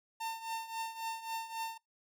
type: tone with tremolo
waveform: 45% pulse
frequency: 903 Hz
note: A5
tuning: 45 cents sharp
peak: -34 dBFS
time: 0.2-1.78 s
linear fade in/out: 10 ms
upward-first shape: triangle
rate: 3.7 Hz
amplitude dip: 80%
effects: noise-tail reverb RT60 0.2 s tail -25 dB re dry